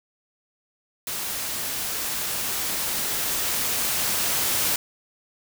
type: noise with level ramp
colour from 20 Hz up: white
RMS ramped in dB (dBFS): -30 to -23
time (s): 1.07-4.76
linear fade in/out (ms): 2
effects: none